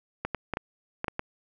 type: clicks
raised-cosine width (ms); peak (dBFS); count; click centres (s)
0.5; -14; 7; 0.25 / 0.347 / 0.537 / 0.571 / 1.044 / 1.082 / 1.194
effects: none